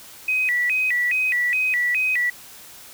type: tone with vibrato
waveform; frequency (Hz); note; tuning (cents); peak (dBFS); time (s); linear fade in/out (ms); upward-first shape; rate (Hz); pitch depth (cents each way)
sine; 2217; C#7; 0; -18; 0.28-2.3; 5; square; 2.4; 220
effects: white hiss -43 dBFS RMS until 2.93 s